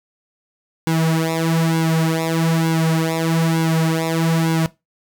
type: tone with flanger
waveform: sawtooth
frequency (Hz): 162.8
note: E3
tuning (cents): -21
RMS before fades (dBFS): -18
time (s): 0.87-4.66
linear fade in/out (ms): 0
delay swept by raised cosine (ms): 1.6 to 5.5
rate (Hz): 1.1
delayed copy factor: -1
effects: noise-tail reverb RT60 0.2 s tail -18 dB re dry